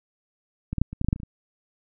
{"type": "clicks", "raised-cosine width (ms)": 5, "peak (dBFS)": [-16, -13, -7, -22, -13, -14, -9, -8, -23, -26, -23], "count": 11, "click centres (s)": [0.73, 0.783, 0.816, 0.93, 1.014, 1.046, 1.086, 1.129, 1.161, 1.201, 1.233], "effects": []}